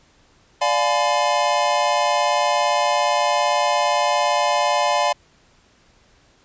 square chord, D diminished seventh, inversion none, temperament just, 587.3 / 704.8 / 845.8 / 1014.9 Hz, D5 / F5 / Ab5 / Cb6, 0 / +16 / +31 / +47 cents, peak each -23 dBFS, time 0.61-5.13 s, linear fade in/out 10 ms, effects pink hiss -56 dBFS RMS until 6.44 s + resampled to 16000 Hz

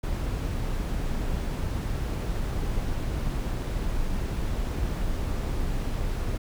brown noise, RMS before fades -28 dBFS, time 0.03-6.38 s, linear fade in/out 10 ms, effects none

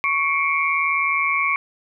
sine tone cluster, 1114 / 2171 / 2330 Hz, C#6 / C#7 / D7, +8 / -37 / -14 cents, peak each -22 dBFS, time 0.04-1.56 s, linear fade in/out 0 ms, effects none

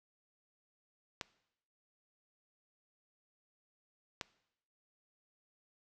clicks, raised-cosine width 0.2 ms, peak -20 dBFS, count 2, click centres 1.212 / 4.212 s, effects noise-tail reverb RT60 0.8 s tail -20 dB re dry

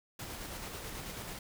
pink noise with tremolo, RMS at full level -42 dBFS, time 0.19-1.39 s, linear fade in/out 5 ms, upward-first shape square, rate 9.2 Hz, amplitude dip 25%, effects none

